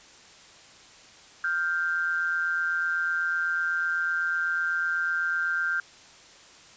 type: tone pair together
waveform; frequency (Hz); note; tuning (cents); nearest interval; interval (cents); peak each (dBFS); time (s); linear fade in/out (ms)
sine; 1400 / 1568; F6 / G6; +4 / 0; major second; 196; -27 / -27; 1.44-5.8; 2
effects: white hiss -51 dBFS RMS until 6.76 s + resampled to 16000 Hz